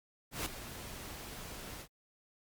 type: noise with ADSR envelope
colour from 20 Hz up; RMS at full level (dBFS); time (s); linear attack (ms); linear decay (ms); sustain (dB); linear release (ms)
pink; -34; 0.31-1.88; 150; 5; -12; 77
effects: Opus 48 kbps

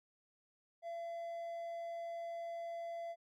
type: tone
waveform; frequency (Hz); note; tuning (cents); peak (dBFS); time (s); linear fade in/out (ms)
triangle; 677; E5; +46; -39; 0.82-3.16; 50
effects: none

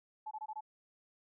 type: tone bursts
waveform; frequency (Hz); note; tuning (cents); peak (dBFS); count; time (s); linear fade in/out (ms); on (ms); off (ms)
sine; 862; A5; -36; -39; 5; 0.26-0.608; 10; 52; 22
effects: none

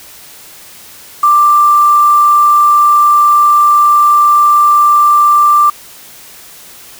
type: tone with quantisation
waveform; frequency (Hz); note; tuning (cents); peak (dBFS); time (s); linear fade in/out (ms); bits
sine; 1181; D6; +9; -4; 1.23-5.7; 5; 4
effects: white hiss -35 dBFS RMS until 6.99 s

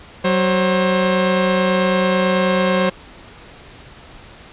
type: tone pair together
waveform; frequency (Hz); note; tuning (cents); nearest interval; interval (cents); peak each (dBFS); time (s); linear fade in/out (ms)
sawtooth; 187.71 / 534; F#3 / C5; +25 / +35; octave + tritone; 1810; -13; 0.24-2.9; 10
effects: pink hiss -41 dBFS RMS until 4.52 s + resampled to 8000 Hz

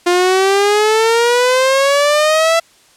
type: exponential sweep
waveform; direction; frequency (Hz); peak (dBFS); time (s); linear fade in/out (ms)
sawtooth; up; 349.7 to 670; -6; 0.06-2.6; 10
effects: white hiss -49 dBFS RMS until 2.96 s + low-pass 9000 Hz 12 dB/octave

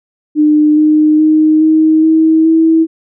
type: tone with pitch steps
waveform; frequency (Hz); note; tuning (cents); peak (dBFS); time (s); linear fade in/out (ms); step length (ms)
sine; 302 / 306.2 / 310.5 / 314.8 / 319.2 / 323.7; D4 / D#4 / D#4 / D#4 / D#4 / E4; +48 / -28 / -3 / +20 / +44 / -31; -5; 0.35-2.87; 50; 420
effects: none

